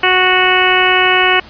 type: harmonic tone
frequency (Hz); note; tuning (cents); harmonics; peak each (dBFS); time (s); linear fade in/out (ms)
368.7; F#4; -6; 1 / 2 / 3 / 4 / 5 / 6 / 7 / 8; -17 / -17 / -17 / -17 / -17 / -17 / -17 / -17; 0.03-1.4; 5
effects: pink hiss -37 dBFS RMS until 1.49 s + resampled to 11025 Hz